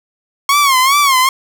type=tone with vibrato; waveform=sawtooth; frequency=1091 Hz; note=C#6; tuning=28 cents flat; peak=-5 dBFS; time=0.49-1.29 s; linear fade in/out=2 ms; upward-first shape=sine; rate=2.5 Hz; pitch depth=120 cents each way; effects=7-bit